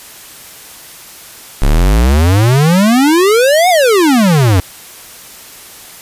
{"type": "exponential two-way sweep", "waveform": "square", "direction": "up then down", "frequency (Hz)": [32.7, 752, 86.5], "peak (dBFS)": -7, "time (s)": [1.62, 4.6], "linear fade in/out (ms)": 0, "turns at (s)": 3.69, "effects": ["white hiss -34 dBFS RMS until 6.01 s", "resampled to 32000 Hz"]}